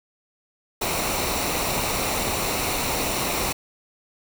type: noise with comb filter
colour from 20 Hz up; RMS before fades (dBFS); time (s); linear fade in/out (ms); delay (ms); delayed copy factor
pink; -25; 0.81-3.53; 10; 0.61; -0.5
effects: none